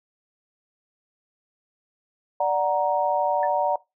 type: chord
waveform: sine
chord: D augmented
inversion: none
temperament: equal with one note detuned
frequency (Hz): 587.3 / 740 / 935.6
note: D5 / F#5 / A#5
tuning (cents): 0 / 0 / +6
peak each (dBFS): -24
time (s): 2.4-3.76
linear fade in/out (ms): 5
type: tone with exponential decay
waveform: sine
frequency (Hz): 1760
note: A6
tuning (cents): 0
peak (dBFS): -28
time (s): 3.43-3.51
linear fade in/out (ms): 2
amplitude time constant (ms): 17
effects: noise-tail reverb RT60 0.2 s tail -20 dB re dry